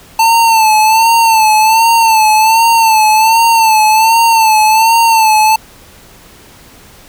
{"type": "tone with vibrato", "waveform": "square", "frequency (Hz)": 890, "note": "A5", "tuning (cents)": 20, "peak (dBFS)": -6, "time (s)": [0.19, 5.56], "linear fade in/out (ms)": 5, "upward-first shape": "sine", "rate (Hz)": 1.3, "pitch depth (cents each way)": 61, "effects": ["pink hiss -39 dBFS RMS until 7.08 s"]}